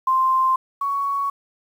sine tone pair in turn, 1046.5 / 1116.4 Hz, C6 / C#6, 0 / +12 cents, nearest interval minor second, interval 112 cents, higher second, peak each -15 / -20 dBFS, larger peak first, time 0.07-0.56 / 0.81-1.3 s, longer neither, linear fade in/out 5 ms, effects 8-bit

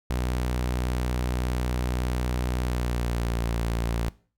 sawtooth tone with pitch glide, 61.74 to 57.61 Hz, B1 to A#1, 0 to -20 cents, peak -21 dBFS, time 0.1-4.09 s, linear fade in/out 0 ms, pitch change -120 cents, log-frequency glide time 2.62-3.44 s, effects noise-tail reverb RT60 0.4 s tail -20 dB re dry

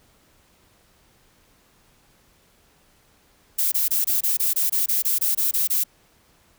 violet noise bursts, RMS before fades -21 dBFS, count 14, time 3.58-5.839 s, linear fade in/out 10 ms, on 140 ms, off 23 ms, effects pink hiss -59 dBFS RMS until 6.58 s

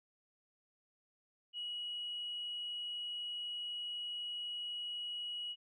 sine tone, 2912 Hz, F#7, 28 cents flat, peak -38 dBFS, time 1.53-5.56 s, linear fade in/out 50 ms, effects tanh soft clip ceiling -34 dBFS

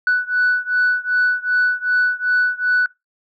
sine beating tone pair, 1484 / 1486.6 Hz, F#6 / F#6, +5 / +8 cents, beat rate 2.6 Hz, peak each -16 / -17 dBFS, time 0.07-2.86 s, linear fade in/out 2 ms, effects noise-tail reverb RT60 0.2 s tail -23 dB re dry + tanh soft clip ceiling -10 dBFS

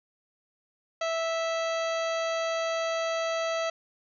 harmonic tone with a mistuned harmonic, 657 Hz, E5, 6 cents flat, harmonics 1 / 2 / 3 / 4 / 5 / 6 / 7 / 9 / 10, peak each -28 / -34 / -38 / -40 / -42 / -44 / -45 / -47 / -48 dBFS, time 1.01-3.7 s, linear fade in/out 5 ms, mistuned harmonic 5, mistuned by -21 cents, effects none

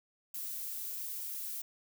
violet noise, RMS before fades -40 dBFS, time 0.34-1.62 s, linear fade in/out 5 ms, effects none

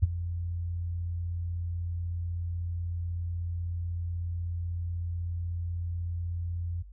sine tone with ADSR envelope, 86.2 Hz, F2, 22 cents flat, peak -15 dBFS, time 0.02-6.83 s, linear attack 14 ms, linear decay 23 ms, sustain -15 dB, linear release 19 ms, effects added 50 Hz sine -45 dBFS peak until 6.92 s

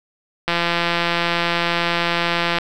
click train, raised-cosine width 0.3 ms, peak -3 dBFS, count 361, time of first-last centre 0.48-2.585 s, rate 171 Hz, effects 7-bit

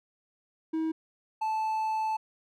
triangle tone pair in turn, 320 / 874.8 Hz, D#4 / A5, +49 / -10 cents, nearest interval octave + perfect fourth, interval 1741 cents, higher second, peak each -25 dBFS, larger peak neither, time 0.73-0.92 / 1.41-2.17 s, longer second, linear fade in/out 10 ms, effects none

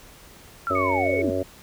sine linear sweep, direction down, 1391 to 220 Hz, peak -23 dBFS, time 0.67-1.3 s, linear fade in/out 0 ms
harmonic tone, 93.4 Hz, F#2, 17 cents sharp, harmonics 1 / 3 / 4 / 5 / 6 / 7, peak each -32 / -29 / -30 / -31 / -27 / -33 dBFS, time 0.7-1.43 s, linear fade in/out 5 ms
sine tone, 2217 Hz, C#7, in tune, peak -27 dBFS, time 0.75-1.22 s, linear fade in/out 5 ms
effects pink hiss -48 dBFS RMS until 1.62 s

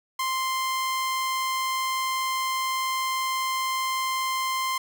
sawtooth tone, 1046.5 Hz, C6, in tune, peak -21 dBFS, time 0.19-4.78 s, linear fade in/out 5 ms, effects none

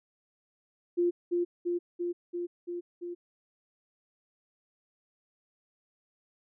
sine tone with echo, 349.2 Hz, F4, in tune, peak -23 dBFS, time 0.97-1.11 s, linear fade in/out 20 ms, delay 340 ms, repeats 6, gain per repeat -2 dB, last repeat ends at 3.15 s, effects none

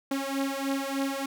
sawtooth beating tone pair, 271.8 / 275.1 Hz, C#4 / C#4, -34 / -13 cents, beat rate 3.3 Hz, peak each -27 dBFS, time 0.11-1.26 s, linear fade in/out 5 ms, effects none

